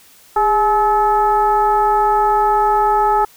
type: tone with frequency modulation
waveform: sine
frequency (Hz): 851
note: G#5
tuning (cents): +42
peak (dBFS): -11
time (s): 0.36-3.25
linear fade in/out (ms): 5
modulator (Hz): 442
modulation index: 0.86
effects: white hiss -47 dBFS RMS until 3.36 s